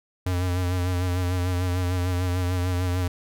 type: tone with vibrato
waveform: square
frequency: 90.1 Hz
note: F#2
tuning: 45 cents flat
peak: -23 dBFS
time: 0.26-3.08 s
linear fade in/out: 5 ms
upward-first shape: sine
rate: 6.7 Hz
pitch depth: 39 cents each way
effects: none